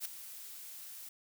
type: noise with ADSR envelope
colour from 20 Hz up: blue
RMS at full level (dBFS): -36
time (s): 0-1.09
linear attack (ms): 52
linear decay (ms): 7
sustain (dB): -12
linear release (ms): 5
effects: none